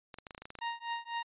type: clicks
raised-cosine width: 0.3 ms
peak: -29 dBFS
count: 11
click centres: 0.142 / 0.186 / 0.268 / 0.308 / 0.348 / 0.379 / 0.42 / 0.455 / 0.504 / 0.553 / 0.588 s
type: tone with tremolo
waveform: sawtooth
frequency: 934 Hz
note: A#5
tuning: 3 cents sharp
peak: -28 dBFS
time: 0.61-1.23 s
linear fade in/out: 10 ms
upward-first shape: triangle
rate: 4 Hz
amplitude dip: 100%
effects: resampled to 8000 Hz